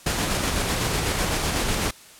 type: noise with tremolo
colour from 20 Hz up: pink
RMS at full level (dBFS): -23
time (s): 0.06-1.91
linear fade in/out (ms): 5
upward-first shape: square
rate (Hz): 8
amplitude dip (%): 25
effects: white hiss -47 dBFS RMS until 2.19 s + low-pass 11000 Hz 12 dB/octave